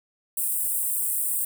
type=high-pass noise; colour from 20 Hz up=pink; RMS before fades=-26 dBFS; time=0.37-1.45 s; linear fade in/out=5 ms; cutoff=8100 Hz; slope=96 dB/octave; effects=none